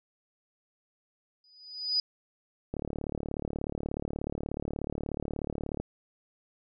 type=tone with exponential growth; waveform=sine; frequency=4957 Hz; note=D#8; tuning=7 cents flat; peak=-22 dBFS; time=1.44-2 s; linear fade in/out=2 ms; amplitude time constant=120 ms
type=click train; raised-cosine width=2 ms; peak=-20 dBFS; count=113; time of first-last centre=2.74-5.8 s; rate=36.6 Hz
effects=none